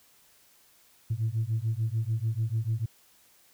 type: beating tone pair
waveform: sine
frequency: 108.7 / 115.5 Hz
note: A2 / A#2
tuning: -21 / -16 cents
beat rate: 6.8 Hz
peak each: -28 dBFS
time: 1.1-2.86 s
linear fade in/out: 10 ms
effects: tanh soft clip ceiling -21 dBFS + white hiss -61 dBFS RMS until 3.53 s